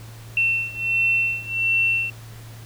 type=beating tone pair; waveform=sine; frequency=2699 / 2700.4 Hz; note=E7 / E7; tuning=+40 / +41 cents; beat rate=1.4 Hz; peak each=-23 / -21 dBFS; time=0.37-2.1 s; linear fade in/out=2 ms; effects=added 113 Hz sine -38 dBFS peak until 2.65 s + pink hiss -46 dBFS RMS until 2.65 s